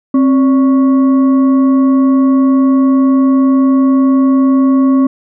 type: tone with frequency modulation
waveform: sine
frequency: 265.7 Hz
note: C4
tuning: 27 cents sharp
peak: -6 dBFS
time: 0.14-5.07 s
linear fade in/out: 5 ms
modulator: 842 Hz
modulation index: 0.31
effects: none